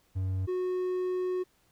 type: tone pair in turn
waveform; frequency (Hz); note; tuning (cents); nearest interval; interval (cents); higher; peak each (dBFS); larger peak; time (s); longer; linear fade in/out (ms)
triangle; 94.2 / 366.1; F#2 / F#4; +32 / -18; 2 octaves; 2350; second; -26 / -26; neither; 0.15-0.47 / 0.47-1.44; second; 20
effects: pink hiss -68 dBFS RMS until 1.71 s